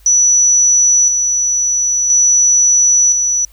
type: tone with tremolo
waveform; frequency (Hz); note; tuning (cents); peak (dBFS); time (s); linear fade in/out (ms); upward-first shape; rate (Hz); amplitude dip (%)
sine; 5920; F#8; 0; -7; 0.06-3.45; 2; square; 0.49; 40
effects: added 50 Hz sine -42 dBFS peak until 3.52 s + white hiss -51 dBFS RMS until 3.52 s